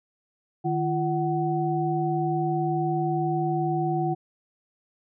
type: tone cluster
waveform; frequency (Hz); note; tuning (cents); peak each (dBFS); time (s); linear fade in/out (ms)
sine; 154.1 / 343.2 / 748; D#3 / F4 / F#5; -16 / -30 / +19; -27; 0.64-4.15; 20
effects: none